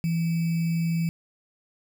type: tone with sample-and-hold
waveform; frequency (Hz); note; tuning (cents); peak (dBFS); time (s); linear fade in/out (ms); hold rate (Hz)
sine; 166.2; E3; +15; -22; 0.04-1.09; 0; 2450
effects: none